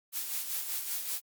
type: noise with tremolo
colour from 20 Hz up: blue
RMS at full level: -33 dBFS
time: 0.12-1.21 s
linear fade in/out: 50 ms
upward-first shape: sine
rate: 5.2 Hz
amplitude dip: 50%
effects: Opus 48 kbps